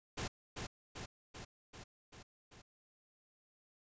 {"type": "noise with echo", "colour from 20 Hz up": "pink", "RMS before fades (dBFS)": -40, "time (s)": [0.17, 0.28], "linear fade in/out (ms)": 10, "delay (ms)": 390, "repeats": 6, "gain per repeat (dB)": -3, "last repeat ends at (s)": 2.62, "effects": ["resampled to 16000 Hz"]}